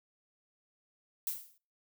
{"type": "noise with exponential decay", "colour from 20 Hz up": "violet", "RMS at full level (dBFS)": -32, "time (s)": [1.27, 1.58], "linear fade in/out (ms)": 1, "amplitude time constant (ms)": 67, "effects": ["noise-tail reverb RT60 0.4 s tail -25 dB re dry"]}